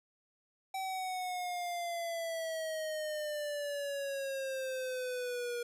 square exponential sweep, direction down, 770 to 476.5 Hz, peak -36 dBFS, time 0.74-5.63 s, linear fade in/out 5 ms, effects resampled to 32000 Hz

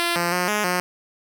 5% pulse tone with pitch steps, 343.3 / 172.9 / 179.2 / 209.7 / 179.6 Hz, F4 / F3 / F3 / G#3 / F3, -30 / -17 / +45 / +17 / +49 cents, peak -9 dBFS, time 0-0.8 s, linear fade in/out 0 ms, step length 160 ms, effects none

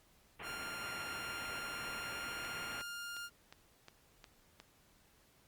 white low-pass noise, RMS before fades -47 dBFS, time 0.39-2.82 s, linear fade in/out 10 ms, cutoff 2900 Hz, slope 48 dB/octave
sawtooth tone with pitch glide, 1396.9 to 1405.8 Hz, F6 to F6, 0 to +11 cents, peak -39 dBFS, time 0.42-3.3 s, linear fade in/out 50 ms, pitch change +11 cents, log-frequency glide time 1.86-2.85 s
click train, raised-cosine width 0.2 ms, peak -34 dBFS, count 7, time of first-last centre 2.45-4.601 s, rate 2.79 Hz
effects pink hiss -68 dBFS RMS until 5.47 s + Opus 48 kbps

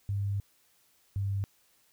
sine tone pair in turn, 100 / 98.91 Hz, G2 / G2, +35 / +16 cents, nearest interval unison, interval 19 cents, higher first, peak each -28 dBFS, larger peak neither, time 0.09-0.4 / 1.16-1.44 s, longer first, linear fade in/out 0 ms, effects white hiss -67 dBFS RMS until 1.92 s

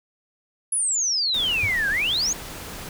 sine exponential two-way sweep, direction down then up, 10580 to 1554 to 6800 Hz, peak -20 dBFS, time 0.72-2.33 s, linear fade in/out 5 ms, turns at 1.89 s
pink noise, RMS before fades -36 dBFS, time 1.34-2.89 s, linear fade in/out 2 ms
sine tone with exponential decay, 98 Hz, G2, in tune, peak -22 dBFS, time 1.63-1.77 s, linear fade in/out 5 ms, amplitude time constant 29 ms
effects none

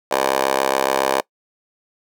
10% pulse tone with high-pass filter, 67.1 Hz, C2, 44 cents sharp, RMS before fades -19 dBFS, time 0.11-1.21 s, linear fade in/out 5 ms, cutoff 630 Hz, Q 5.4, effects noise-tail reverb RT60 0.1 s tail -24 dB re dry

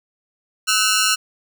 10% pulse ring-modulated tone, 1396.9 Hz, F6, in tune, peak -4 dBFS, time 0.67-1.16 s, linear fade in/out 20 ms, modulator 104 Hz, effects none

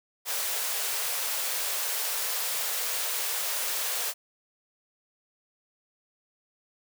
white high-pass noise, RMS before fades -30 dBFS, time 0.25-4.14 s, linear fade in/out 50 ms, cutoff 420 Hz, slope 96 dB/octave, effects none

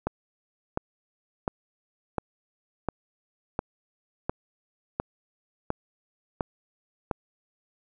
click train, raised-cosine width 1 ms, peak -12 dBFS, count 11, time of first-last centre 0.07-7.112 s, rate 1.42 Hz, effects none

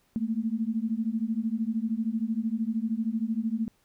sine beating tone pair, 217.5 / 230.5 Hz, A3 / A#3, -20 / -19 cents, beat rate 13 Hz, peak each -29 dBFS, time 0.16-3.68 s, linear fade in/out 0 ms, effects pink hiss -68 dBFS RMS until 3.84 s

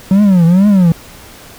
triangle tone with vibrato, 185.8 Hz, F#3, 7 cents sharp, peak -3 dBFS, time 0.11-0.92 s, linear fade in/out 2 ms, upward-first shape triangle, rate 2.2 Hz, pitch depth 230 cents each way, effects pink hiss -36 dBFS RMS until 1.58 s

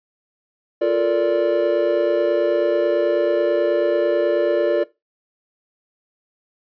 triangle chord, Bb major seventh, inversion second, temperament just, 349.6 / 437 / 466.2 / 582.7 Hz, F4 / A4 / Bb4 / D5, +2 / -12 / 0 / -14 cents, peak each -19 / -22 / -21 / -16 dBFS, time 0.81-4.84 s, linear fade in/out 10 ms, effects noise-tail reverb RT60 0.2 s tail -18 dB re dry + resampled to 11025 Hz

